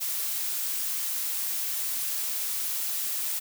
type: noise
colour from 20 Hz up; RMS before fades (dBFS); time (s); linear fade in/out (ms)
blue; -30; 0-3.4; 20
effects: none